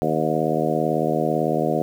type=harmonic tone with a mistuned harmonic; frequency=78 Hz; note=D#2; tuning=5 cents sharp; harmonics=2 / 3 / 4 / 5 / 6 / 7 / 8 / 9; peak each=-27 / -27 / -27 / -27 / -27 / -27 / -27 / -27 dBFS; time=0.02-1.82 s; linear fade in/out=0 ms; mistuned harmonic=9; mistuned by=+37 cents; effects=8-bit